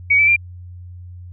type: tone with pitch steps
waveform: sine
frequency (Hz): 2253 / 2316 / 2381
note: C#7 / D7 / D7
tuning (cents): +28 / -25 / +23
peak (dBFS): -10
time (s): 0.1-0.364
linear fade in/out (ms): 10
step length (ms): 88
effects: added 89 Hz sine -33 dBFS peak until 1.32 s